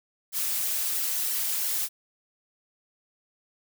blue noise with flanger, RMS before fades -28 dBFS, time 0.32-1.89 s, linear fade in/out 50 ms, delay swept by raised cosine 0.8 to 5.2 ms, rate 3 Hz, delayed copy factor -0.55, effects none

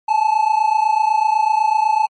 triangle tone pair together, 852 / 880 Hz, G#5 / A5, +44 / 0 cents, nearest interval minor second, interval 56 cents, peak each -14 dBFS, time 0.08-2.07 s, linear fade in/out 10 ms, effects MP3 48 kbps

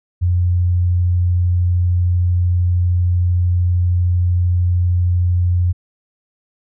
sine tone, 88.7 Hz, F2, 27 cents sharp, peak -12 dBFS, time 0.21-5.73 s, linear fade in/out 20 ms, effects none

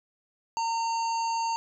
harmonic tone with a mistuned harmonic, 916 Hz, A#5, 31 cents flat, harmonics 1 / 3 / 5 / 7 / 8, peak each -26 / -41 / -39 / -42 / -47 dBFS, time 0.57-1.56 s, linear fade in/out 0 ms, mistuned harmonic 8, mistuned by -21 cents, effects none

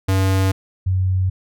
square / sine tone pair in turn, 95.5 / 93.32 Hz, G2 / F#2, -45 / +15 cents, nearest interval unison, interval 40 cents, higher first, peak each -15 dBFS, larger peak neither, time 0.08-0.52 / 0.86-1.3 s, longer neither, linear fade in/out 10 ms, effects none

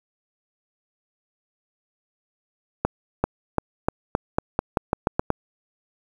accelerating click train, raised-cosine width 1 ms, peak -5 dBFS, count 12, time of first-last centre 2.85-5.303 s, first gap 390 ms, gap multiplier 0.88, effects 7-bit

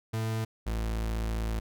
40% pulse tone pair in turn, 111.2 / 55.42 Hz, A2 / A1, +19 / +13 cents, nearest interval octave, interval 1206 cents, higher first, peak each -28 dBFS, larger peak neither, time 0.13-0.45 / 0.66-1.6 s, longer second, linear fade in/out 10 ms, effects none

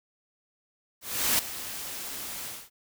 white noise with ADSR envelope, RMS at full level -23 dBFS, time 1.01-2.7 s, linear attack 380 ms, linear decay 3 ms, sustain -14 dB, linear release 230 ms, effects none

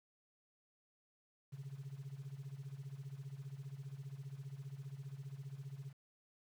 sine tone with tremolo, 137.1 Hz, C#3, 19 cents flat, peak -40 dBFS, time 1.52-5.93 s, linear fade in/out 20 ms, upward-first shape sine, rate 15 Hz, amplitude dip 85%, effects tanh soft clip ceiling -41 dBFS + 11-bit

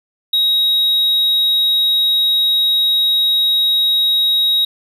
triangle tone, 3800 Hz, A#7, 33 cents sharp, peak -10 dBFS, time 0.33-4.65 s, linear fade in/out 5 ms, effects none

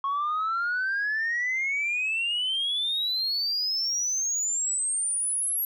sine exponential sweep, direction up, 1093 to 11620 Hz, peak -23 dBFS, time 0.04-5.65 s, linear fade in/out 2 ms, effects tanh soft clip ceiling -22 dBFS

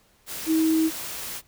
sine tone in noise, 319.6 Hz, D#4, 47 cents sharp, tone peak -18 dBFS, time 0.46-0.91 s, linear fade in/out 50 ms, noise white, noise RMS -34 dBFS, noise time 0.26-1.42 s, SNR +13 dB, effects pink hiss -61 dBFS RMS until 1.47 s

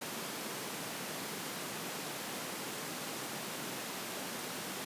pink high-pass noise, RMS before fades -41 dBFS, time 0.01-4.85 s, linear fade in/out 10 ms, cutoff 160 Hz, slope 24 dB/octave, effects resampled to 32000 Hz

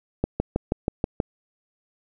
click train, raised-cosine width 2 ms, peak -8 dBFS, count 7, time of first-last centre 0.24-1.202 s, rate 6.24 Hz, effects none

